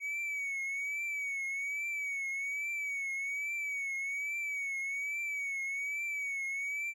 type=tone with vibrato; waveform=triangle; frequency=2253 Hz; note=C#7; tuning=28 cents sharp; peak=-32 dBFS; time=0-6.94 s; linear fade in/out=50 ms; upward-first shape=triangle; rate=1.2 Hz; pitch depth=79 cents each way; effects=none